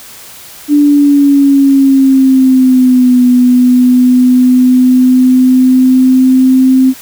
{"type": "exponential two-way sweep", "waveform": "sine", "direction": "down then up", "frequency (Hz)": [293.7, 247.8, 261.1], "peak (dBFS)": -3, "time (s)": [0.68, 6.94], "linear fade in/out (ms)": 50, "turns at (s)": 3.24, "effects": ["white hiss -32 dBFS RMS until 7.01 s"]}